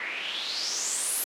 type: noise with low-pass filter sweep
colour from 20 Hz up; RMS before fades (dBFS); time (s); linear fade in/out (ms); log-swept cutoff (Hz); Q
white; -31; 0-1.24; 2; 2000 to 12000; 5.3
effects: high-pass 300 Hz 12 dB/octave